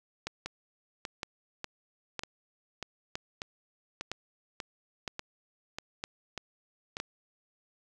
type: two click trains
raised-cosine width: 0.2 ms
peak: -19 / -17 dBFS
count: 12 / 8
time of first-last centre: 0.46-6.969 / 0.27-7.001 s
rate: 1.69 / 1.04 Hz
effects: none